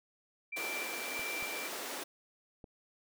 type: tone with tremolo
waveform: sine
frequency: 2349 Hz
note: D7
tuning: in tune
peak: -37 dBFS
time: 0.52-1.68 s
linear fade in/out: 10 ms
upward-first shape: square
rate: 1.6 Hz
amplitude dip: 35%
type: high-pass noise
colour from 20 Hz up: pink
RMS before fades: -41 dBFS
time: 0.56-2.04 s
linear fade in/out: 10 ms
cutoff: 300 Hz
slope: 24 dB/octave
type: clicks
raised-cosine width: 2 ms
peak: -36 dBFS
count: 3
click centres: 1.194 / 1.426 / 2.642 s
effects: none